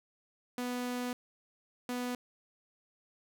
sawtooth tone bursts at uneven times, 246.9 Hz, B3, in tune, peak -30 dBFS, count 2, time 0.58-1.13 / 1.89-2.15 s, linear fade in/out 2 ms, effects none

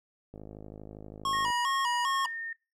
click train, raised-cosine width 2 ms, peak -31 dBFS, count 62, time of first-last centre 0.34-1.502 s, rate 52.5 Hz
square tone with vibrato, 1027 Hz, C6, 33 cents flat, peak -28 dBFS, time 1.25-2.26 s, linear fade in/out 2 ms, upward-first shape square, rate 2.5 Hz, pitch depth 100 cents each way
sine tone with pitch glide, 1864.7 to 1827.4 Hz, A#6 to A#6, 0 to -35 cents, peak -34 dBFS, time 1.33-2.53 s, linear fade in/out 5 ms, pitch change -35 cents, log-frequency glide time 1.96-2.18 s
effects noise-tail reverb RT60 0.3 s tail -23 dB re dry + low-pass 9000 Hz 12 dB/octave

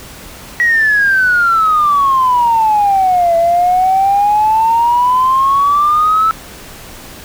sine exponential two-way sweep, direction down then up, 1926 to 668 to 1320 Hz, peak -7 dBFS, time 0.6-6.31 s, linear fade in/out 0 ms, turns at 3.36 s, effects tanh soft clip ceiling -3 dBFS + pink hiss -33 dBFS RMS until 7.24 s

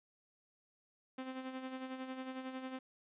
sawtooth tone with tremolo, 260.2 Hz, C4, 9 cents flat, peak -36 dBFS, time 1.18-2.79 s, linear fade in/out 5 ms, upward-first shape sine, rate 11 Hz, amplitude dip 55%, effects resampled to 8000 Hz + 13-bit

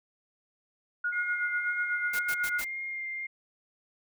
sine tone with tremolo, 1443 Hz, F#6, 44 cents flat, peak -26 dBFS, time 1.04-2.61 s, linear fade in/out 5 ms, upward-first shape sine, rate 8.1 Hz, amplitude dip 60%
sine tone with vibrato, 2116 Hz, C7, 19 cents sharp, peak -33 dBFS, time 1.12-3.27 s, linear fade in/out 10 ms, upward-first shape sine, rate 1.9 Hz, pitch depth 12 cents each way
white noise bursts, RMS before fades -37 dBFS, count 4, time 2.13-2.647 s, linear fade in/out 10 ms, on 64 ms, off 87 ms
effects none

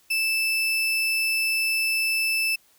35% pulse tone, 2638 Hz, E7, 1 cent sharp, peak -20 dBFS, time 0.1-2.56 s, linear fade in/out 10 ms, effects white hiss -60 dBFS RMS until 2.78 s

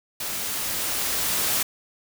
white noise with level ramp, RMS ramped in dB -30 to -23 dBFS, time 0.2-1.63 s, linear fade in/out 5 ms, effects none

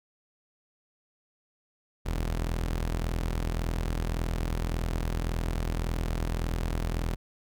sawtooth tone pair together, 41.78 / 74.1 Hz, E1 / D2, +24 / +16 cents, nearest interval minor seventh, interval 992 cents, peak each -24 / -34 dBFS, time 2.05-7.16 s, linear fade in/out 20 ms, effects none

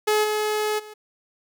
sawtooth tone with level steps, 425.4 Hz, G#4, 42 cents sharp, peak -14 / -18 / -35 dBFS, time 0.07-0.94 s, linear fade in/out 10 ms, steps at 0.23 / 0.78 s, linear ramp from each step 20 ms, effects none

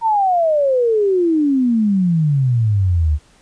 sine exponential sweep, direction down, 932.3 to 71.6 Hz, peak -12 dBFS, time 0.01-3.19 s, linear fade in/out 50 ms, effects pink hiss -52 dBFS RMS until 3.41 s + resampled to 22050 Hz

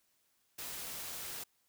white noise, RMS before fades -43 dBFS, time 0.58-1.44 s, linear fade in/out 10 ms, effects white hiss -75 dBFS RMS until 1.68 s

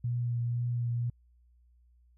sine tone with vibrato, 120 Hz, B2, 49 cents flat, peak -28 dBFS, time 0.04-1.1 s, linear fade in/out 5 ms, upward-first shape triangle, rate 2 Hz, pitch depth 19 cents each way, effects added 60 Hz sine -60 dBFS peak until 2.17 s

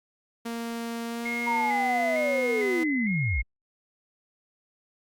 sawtooth tone with pitch glide, 232.2 to 248.9 Hz, A#3 to B3, -7 to +14 cents, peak -27 dBFS, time 0.45-2.84 s, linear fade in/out 10 ms, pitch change +121 cents, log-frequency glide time 1.06-2.17 s
sine tone with vibrato, 2093 Hz, C7, in tune, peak -29 dBFS, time 1.25-3.42 s, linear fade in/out 10 ms, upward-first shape square, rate 1.1 Hz, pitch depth 46 cents each way
sine linear sweep, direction down, 956 to 40.69 Hz, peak -24 dBFS, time 1.46-3.43 s, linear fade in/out 20 ms
effects Opus 48 kbps

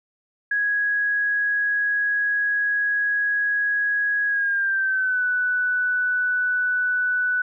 sine tone with pitch glide, 1661.2 to 1488.5 Hz, G#6 to F#6, 0 to +10 cents, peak -19 dBFS, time 0.51-7.42 s, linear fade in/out 5 ms, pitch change -190 cents, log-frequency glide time 4.27-5.24 s, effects none

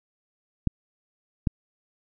clicks, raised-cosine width 5 ms, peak -9 dBFS, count 2, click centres 0.673 / 1.472 s, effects none

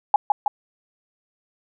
sine tone with echo, 829 Hz, G#5, 3 cents flat, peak -10 dBFS, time 0.14-0.16 s, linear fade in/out 2 ms, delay 160 ms, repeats 2, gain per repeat -3 dB, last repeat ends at 0.48 s, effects none

